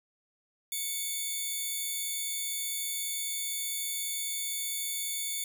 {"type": "tone pair together", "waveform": "5% pulse", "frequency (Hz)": [2217, 3529], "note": ["C#7", "A7"], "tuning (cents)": [0, 4], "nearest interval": "minor sixth", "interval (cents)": 804, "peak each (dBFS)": -26, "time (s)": [0.72, 5.44], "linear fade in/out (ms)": 2, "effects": []}